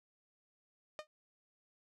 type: tone with exponential decay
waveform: sawtooth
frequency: 611 Hz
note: D#5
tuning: 32 cents flat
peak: -34 dBFS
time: 0.99-1.07 s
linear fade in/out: 0 ms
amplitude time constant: 16 ms
effects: low-pass 6000 Hz 12 dB/octave